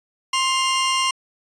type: tone pair together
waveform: sawtooth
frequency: 1052.9 / 2811 Hz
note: C6 / F7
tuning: +11 / +11 cents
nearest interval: octave + perfect fourth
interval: 1700 cents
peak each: -16 / -19 dBFS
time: 0.33-1.11 s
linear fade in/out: 5 ms
effects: resampled to 22050 Hz